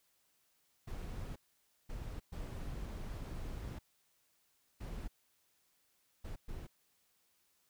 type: noise bursts at uneven times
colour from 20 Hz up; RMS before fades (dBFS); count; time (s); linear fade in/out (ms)
brown; -43; 6; 0.87-1.36 / 1.89-2.2 / 2.32-3.79 / 4.8-5.08 / 6.24-6.36 / 6.48-6.67; 10
effects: white hiss -75 dBFS RMS until 7.69 s